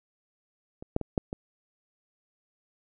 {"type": "clicks", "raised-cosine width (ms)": 2, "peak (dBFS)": [-27, -11, -20, -11, -20], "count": 5, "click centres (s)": [0.825, 0.964, 1.013, 1.178, 1.329], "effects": []}